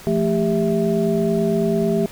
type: tone cluster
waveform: sine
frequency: 170.8 / 219.8 / 398.3 / 659 Hz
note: F3 / A3 / G4 / E5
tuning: -38 / -2 / +28 / -1 cents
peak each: -22 / -21 / -20 / -25 dBFS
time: 0.07-2.06 s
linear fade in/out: 0 ms
effects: pink hiss -40 dBFS RMS until 2.11 s